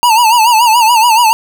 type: tone with vibrato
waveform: square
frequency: 920 Hz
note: A#5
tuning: 23 cents flat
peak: -6 dBFS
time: 0.03-1.33 s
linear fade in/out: 0 ms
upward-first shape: sine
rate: 7 Hz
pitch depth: 110 cents each way
effects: none